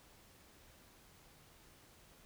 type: silence
effects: pink hiss -63 dBFS RMS until 2.25 s